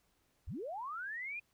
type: linear sweep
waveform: sine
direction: up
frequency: 36.19 to 2489 Hz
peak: -39 dBFS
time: 0.47-1.4 s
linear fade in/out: 10 ms
effects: pink hiss -75 dBFS RMS until 1.53 s

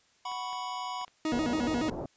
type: chord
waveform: square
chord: F# suspended fourth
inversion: none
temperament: equal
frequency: 740 / 987.8 / 1108.7 Hz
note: F#5 / B5 / C#6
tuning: 0 / 0 / 0 cents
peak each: -40 / -37 / -42 dBFS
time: 0.25-1.05 s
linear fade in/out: 5 ms
type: clicks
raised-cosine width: 0.3 ms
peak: -35 dBFS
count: 6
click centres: 0.317 / 0.53 / 1.014 / 1.08 / 1.263 / 1.346 s
type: tone with vibrato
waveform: 40% pulse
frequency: 274.8 Hz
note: C#4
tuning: 15 cents flat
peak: -27 dBFS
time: 1.25-1.9 s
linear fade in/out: 2 ms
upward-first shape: square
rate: 7.1 Hz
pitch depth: 230 cents each way
type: low-pass noise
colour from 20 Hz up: white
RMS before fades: -37 dBFS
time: 1.32-2.06 s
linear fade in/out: 2 ms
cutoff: 710 Hz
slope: 24 dB/octave
effects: white hiss -66 dBFS RMS until 2.16 s + resampled to 16000 Hz

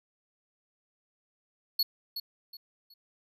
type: tone with echo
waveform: square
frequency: 4371 Hz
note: C#8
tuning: 25 cents flat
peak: -24 dBFS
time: 1.79-1.83 s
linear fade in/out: 5 ms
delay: 370 ms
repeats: 3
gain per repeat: -10 dB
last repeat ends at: 2.94 s
effects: none

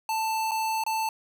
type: tone with dropouts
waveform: square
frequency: 884 Hz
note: A5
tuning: 8 cents sharp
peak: -26 dBFS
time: 0.09-1.09 s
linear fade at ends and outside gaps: 2 ms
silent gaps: 0.511-0.516 / 0.838-0.864 s
effects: none

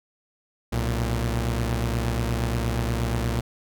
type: tone pair together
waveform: sawtooth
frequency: 62 / 115.56 Hz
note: B1 / A#2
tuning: +7 / -15 cents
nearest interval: major seventh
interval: 1078 cents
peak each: -22 dBFS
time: 0.72-3.41 s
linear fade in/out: 10 ms
effects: none

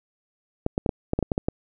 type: clicks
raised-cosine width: 2 ms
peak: -9 dBFS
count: 10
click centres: 0.664 / 0.779 / 0.862 / 0.892 / 1.134 / 1.19 / 1.227 / 1.318 / 1.379 / 1.485 s
effects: none

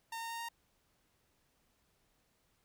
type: tone with pitch steps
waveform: sawtooth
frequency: 913 / 918.3 / 923.6 / 929 Hz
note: A#5 / A#5 / A#5 / A#5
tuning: -36 / -26 / -16 / -6 cents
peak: -36 dBFS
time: 0.12-0.488 s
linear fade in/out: 5 ms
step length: 92 ms
effects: pink hiss -75 dBFS RMS until 2.64 s

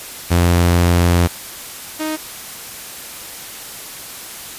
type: tone pair in turn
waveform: sawtooth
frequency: 87 / 311.4 Hz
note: F2 / D#4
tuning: -6 / +2 cents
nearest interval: octave + minor seventh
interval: 2208 cents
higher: second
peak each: -7 / -16 dBFS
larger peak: first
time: 0.3-1.28 / 1.99-2.17 s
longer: first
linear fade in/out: 20 ms
effects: white hiss -32 dBFS RMS until 4.58 s + resampled to 32000 Hz

